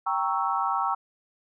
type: chord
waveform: sine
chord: G diminished seventh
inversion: none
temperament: equal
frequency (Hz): 784 / 932.3 / 1108.7 / 1318.5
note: G5 / Bb5 / Db6 / Fb6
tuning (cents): 0 / 0 / 0 / 0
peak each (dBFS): -29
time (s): 0.06-0.95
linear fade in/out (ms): 10
effects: none